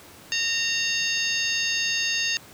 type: harmonic tone with a mistuned harmonic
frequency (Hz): 920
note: A#5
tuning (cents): -23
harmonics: 2 / 3 / 4 / 5 / 6 / 7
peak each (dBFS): -30 / -27 / -31 / -30 / -32 / -31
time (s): 0.32-2.37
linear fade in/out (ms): 0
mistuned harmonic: 6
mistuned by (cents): -100
effects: pink hiss -47 dBFS RMS until 2.53 s + high-pass 80 Hz 12 dB/octave